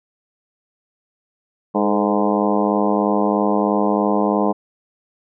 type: harmonic tone with a mistuned harmonic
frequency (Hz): 103.1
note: G#2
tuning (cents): -12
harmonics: 2 / 3 / 4 / 5 / 6 / 7 / 8 / 9 / 10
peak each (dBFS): -20 / -22 / -23 / -24 / -25 / -25 / -26 / -27 / -27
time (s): 1.74-4.53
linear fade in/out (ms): 20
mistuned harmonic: 4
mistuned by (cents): +50
effects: none